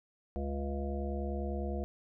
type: harmonic tone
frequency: 69.9 Hz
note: C#2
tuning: 15 cents sharp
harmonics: 1 / 3 / 5 / 7 / 9 / 10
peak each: -35 / -40 / -42 / -43 / -45 / -45 dBFS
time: 0.36-1.84 s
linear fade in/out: 0 ms
effects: none